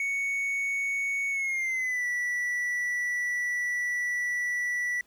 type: tone with pitch glide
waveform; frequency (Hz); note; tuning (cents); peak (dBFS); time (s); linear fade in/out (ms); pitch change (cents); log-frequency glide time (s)
triangle; 2223 to 1957.7; C#7 to B6; +4 to -16; -25; 0-5.01; 2; -220; 1.3-2.06
effects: pink hiss -65 dBFS RMS until 5.06 s